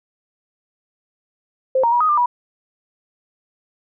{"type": "tone with pitch steps", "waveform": "sine", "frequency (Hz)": [523, 933, 963, 1251, 1194, 972], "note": ["C5", "A#5", "B5", "D#6", "D6", "B5"], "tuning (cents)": [-1, 1, -44, 9, 28, -28], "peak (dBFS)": -13, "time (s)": [1.75, 2.26], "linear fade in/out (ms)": 5, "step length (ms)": 85, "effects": []}